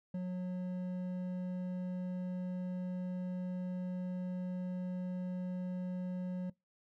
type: tone with hard clipping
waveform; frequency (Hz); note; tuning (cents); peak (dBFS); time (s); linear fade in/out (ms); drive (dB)
triangle; 181.8; F#3; -30; -37; 0.14-6.5; 5; 10
effects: noise-tail reverb RT60 0.2 s tail -24 dB re dry